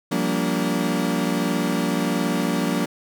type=chord; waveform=35% pulse; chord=G minor seventh; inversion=third; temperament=equal with one note detuned; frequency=174.61 / 196 / 233.1 / 287.3 Hz; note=F3 / G3 / Bb3 / D4; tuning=0 / 0 / 0 / -38 cents; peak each=-24 / -26 / -24 / -24 dBFS; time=0.11-2.86 s; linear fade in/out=10 ms; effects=none